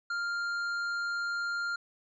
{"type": "tone with hard clipping", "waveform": "sine", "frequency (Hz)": 1398, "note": "F6", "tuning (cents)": 1, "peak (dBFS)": -32, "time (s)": [0.1, 1.76], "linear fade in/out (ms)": 5, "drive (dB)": 7, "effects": ["resampled to 22050 Hz"]}